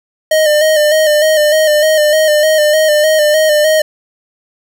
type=tone with vibrato; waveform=square; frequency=613 Hz; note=D#5; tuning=26 cents flat; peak=-8 dBFS; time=0.31-3.82 s; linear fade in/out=5 ms; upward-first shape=square; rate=3.3 Hz; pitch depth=36 cents each way; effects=none